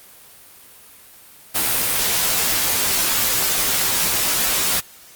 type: noise with comb filter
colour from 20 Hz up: white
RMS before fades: -19 dBFS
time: 1.54-4.81 s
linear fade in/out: 20 ms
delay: 14 ms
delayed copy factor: -1
effects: white hiss -45 dBFS RMS until 5.15 s + Opus 32 kbps